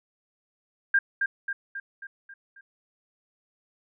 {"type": "tone with echo", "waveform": "sine", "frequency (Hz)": 1600, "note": "G6", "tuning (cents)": 35, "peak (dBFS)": -17, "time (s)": [0.94, 0.99], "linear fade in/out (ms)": 5, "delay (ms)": 270, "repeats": 6, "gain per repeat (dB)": -5, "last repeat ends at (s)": 2.61, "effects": []}